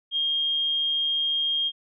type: tone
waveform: sine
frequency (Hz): 3227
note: G7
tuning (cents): +50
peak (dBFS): -22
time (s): 0.11-1.72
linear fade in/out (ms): 50
effects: none